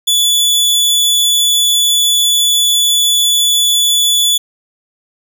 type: tone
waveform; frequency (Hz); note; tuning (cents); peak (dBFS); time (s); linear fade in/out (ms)
sawtooth; 3449; A7; -35; -6; 0.07-4.38; 10
effects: 8-bit